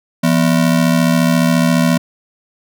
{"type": "ring-modulated tone", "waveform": "square", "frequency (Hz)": 207.7, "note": "G#3", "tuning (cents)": 0, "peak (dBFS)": -8, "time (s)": [0.23, 1.98], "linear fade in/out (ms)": 10, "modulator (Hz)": 37.2, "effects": []}